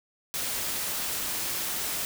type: noise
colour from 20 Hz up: white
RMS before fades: -31 dBFS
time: 0.34-2.05 s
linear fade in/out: 0 ms
effects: none